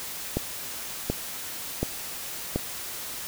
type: click train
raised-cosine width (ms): 2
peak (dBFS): -11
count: 4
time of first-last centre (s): 0.37-2.56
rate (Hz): 1.37
effects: white hiss -36 dBFS RMS until 3.27 s